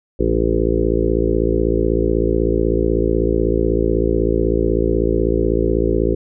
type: harmonic tone with a mistuned harmonic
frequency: 56.1 Hz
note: A1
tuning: 34 cents sharp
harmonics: 1 / 2 / 3 / 4 / 5 / 6 / 7 / 8 / 9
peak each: -20 / -26 / -26 / -29 / -25 / -21 / -20 / -23 / -25 dBFS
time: 0.19-6.15 s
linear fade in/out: 10 ms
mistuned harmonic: 4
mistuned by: -32 cents
effects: none